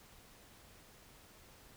silence, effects pink hiss -60 dBFS RMS until 1.76 s

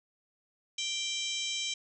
harmonic tone with a mistuned harmonic, 784 Hz, G5, in tune, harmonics 3 / 4 / 5 / 6 / 7 / 8 / 9 / 10, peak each -40 / -35 / -39 / -50 / -42 / -41 / -45 / -46 dBFS, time 0.78-1.74 s, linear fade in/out 5 ms, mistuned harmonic 6, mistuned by +44 cents, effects none

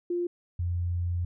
sine tone pair in turn, 349.9 / 87.47 Hz, F4 / F2, +3 / +3 cents, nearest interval 2 octaves, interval 2400 cents, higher first, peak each -26 dBFS, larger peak neither, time 0.1-0.27 / 0.59-1.25 s, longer second, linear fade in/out 5 ms, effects none

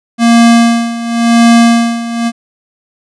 square tone with tremolo, 233.1 Hz, A#3, in tune, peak -3 dBFS, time 0.18-2.32 s, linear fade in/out 50 ms, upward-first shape sine, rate 0.93 Hz, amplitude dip 80%, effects resampled to 22050 Hz

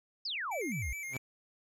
sine exponential sweep, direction down, 5340 to 50.9 Hz, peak -34 dBFS, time 0.25-0.93 s, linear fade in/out 5 ms
square tone with vibrato, 2217 Hz, C#7, in tune, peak -39 dBFS, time 0.51-1.18 s, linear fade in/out 10 ms, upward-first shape square, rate 4.8 Hz, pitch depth 70 cents each way
sawtooth tone with exponential growth, 130.81 Hz, C3, in tune, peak -31 dBFS, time 1.07-1.17 s, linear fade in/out 5 ms, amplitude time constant 20 ms
effects none

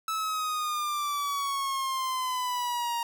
45% pulse exponential sweep, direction down, 1310 to 934 Hz, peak -28 dBFS, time 0.08-3.03 s, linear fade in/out 2 ms, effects 11-bit

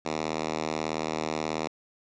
5% pulse tone with high-pass filter, 78.4 Hz, D#2, 14 cents sharp, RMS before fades -31 dBFS, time 0.05-1.68 s, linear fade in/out 10 ms, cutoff 210 Hz, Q 0.85, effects resampled to 16000 Hz + 8-bit

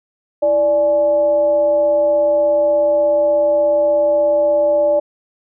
sine tone with frequency modulation, 587.3 Hz, D5, in tune, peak -11 dBFS, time 0.42-5 s, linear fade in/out 10 ms, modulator 258 Hz, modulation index 0.33, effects none

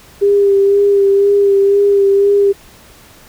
sine tone with vibrato, 399.5 Hz, G4, 33 cents sharp, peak -7 dBFS, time 0.21-2.53 s, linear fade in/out 20 ms, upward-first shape sine, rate 2 Hz, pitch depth 22 cents each way, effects pink hiss -42 dBFS RMS until 3.28 s

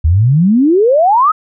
sine exponential sweep, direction up, 73.6 to 1314 Hz, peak -6 dBFS, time 0.04-1.32 s, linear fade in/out 10 ms, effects none

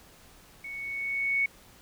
sine tone with level ramp, 2219 Hz, C#7, 1 cent sharp, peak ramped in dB -37 to -22 dBFS, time 0.64-1.46 s, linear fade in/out 5 ms, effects pink hiss -55 dBFS RMS until 1.81 s

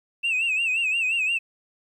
sine tone with vibrato, 2638 Hz, E7, 1 cent sharp, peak -19 dBFS, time 0.23-1.39 s, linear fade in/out 20 ms, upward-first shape sine, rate 5.7 Hz, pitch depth 100 cents each way, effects tanh soft clip ceiling -19 dBFS + 10-bit

